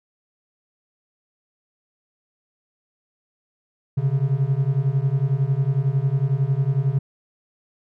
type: beating tone pair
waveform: triangle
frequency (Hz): 130.81 / 141.81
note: C3 / C#3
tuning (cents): 0 / +40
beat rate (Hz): 11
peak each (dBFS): -19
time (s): 3.97-6.99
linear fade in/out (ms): 10
effects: none